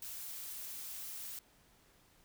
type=noise; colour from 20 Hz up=blue; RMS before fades=-45 dBFS; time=0.02-1.39 s; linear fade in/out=2 ms; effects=pink hiss -67 dBFS RMS until 2.24 s